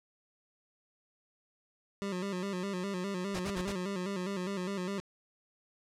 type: tone with vibrato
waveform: 25% pulse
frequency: 189.8 Hz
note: F#3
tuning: 44 cents sharp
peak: -30 dBFS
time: 2.02-5 s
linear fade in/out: 0 ms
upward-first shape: square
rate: 4.9 Hz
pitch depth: 84 cents each way
type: noise bursts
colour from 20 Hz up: pink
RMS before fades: -38 dBFS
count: 4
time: 3.34-3.727 s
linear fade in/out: 10 ms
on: 57 ms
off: 53 ms
effects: low-pass 8000 Hz 12 dB/octave